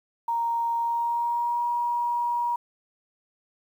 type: tone with pitch glide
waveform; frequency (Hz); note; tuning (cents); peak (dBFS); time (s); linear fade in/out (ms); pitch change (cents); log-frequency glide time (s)
sine; 932 to 954.9; A#5 to A#5; -1 to +41; -23; 0.28-2.56; 5; +42; 0.78-1.65
effects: 9-bit